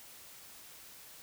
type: silence
effects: white hiss -53 dBFS RMS until 1.22 s